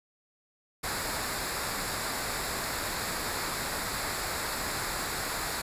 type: noise with comb filter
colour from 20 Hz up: pink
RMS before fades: -33 dBFS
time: 0.83-5.62 s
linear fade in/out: 10 ms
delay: 0.33 ms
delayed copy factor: -0.6
effects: resampled to 32000 Hz